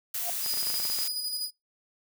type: noise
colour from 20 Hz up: blue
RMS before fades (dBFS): -32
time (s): 0.14-1.08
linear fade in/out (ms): 5
type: tone with exponential growth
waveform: sine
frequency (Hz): 702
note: F5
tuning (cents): +9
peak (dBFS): -30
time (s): 0.18-0.3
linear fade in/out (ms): 2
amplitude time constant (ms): 26
type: tone with tremolo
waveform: sawtooth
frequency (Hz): 4943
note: D#8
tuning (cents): -12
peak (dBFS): -26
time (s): 0.41-1.51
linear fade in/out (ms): 50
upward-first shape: square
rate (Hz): 12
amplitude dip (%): 35
type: clicks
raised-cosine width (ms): 0.5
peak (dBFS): -26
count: 11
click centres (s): 0.462 / 0.539 / 0.573 / 0.629 / 0.67 / 0.702 / 0.742 / 0.801 / 0.853 / 0.9 / 0.988
effects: noise-tail reverb RT60 0.2 s tail -24 dB re dry